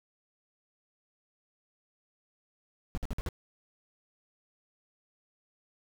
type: noise bursts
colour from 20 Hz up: brown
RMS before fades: -32 dBFS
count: 5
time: 2.95-3.288 s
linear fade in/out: 0 ms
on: 26 ms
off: 52 ms
effects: none